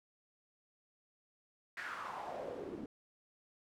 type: noise with band-pass filter sweep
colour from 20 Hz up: pink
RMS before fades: -44 dBFS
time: 1.77-2.86 s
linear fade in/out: 2 ms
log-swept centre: 1800 to 270 Hz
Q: 3.9
effects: none